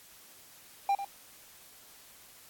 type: tone with echo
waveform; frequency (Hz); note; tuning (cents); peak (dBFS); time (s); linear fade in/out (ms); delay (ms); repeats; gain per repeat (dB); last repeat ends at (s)
triangle; 796; G5; +26; -22; 0.89-0.95; 2; 97; 1; -10; 1.047
effects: white hiss -55 dBFS RMS until 2.49 s + AAC 64 kbps